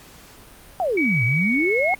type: exponential two-way sweep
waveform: sine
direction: down then up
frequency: 784 to 110.2 to 784 Hz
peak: -19 dBFS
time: 0.8-1.94 s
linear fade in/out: 0 ms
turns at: 1.24 s
type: tone with pitch glide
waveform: sine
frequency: 2271 to 2173 Hz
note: C#7 to C#7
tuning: +41 to -35 cents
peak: -20 dBFS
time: 0.97-1.95 s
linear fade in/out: 5 ms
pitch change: -76 cents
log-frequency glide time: 1.36-1.82 s
effects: pink hiss -46 dBFS RMS until 1.99 s + Opus 48 kbps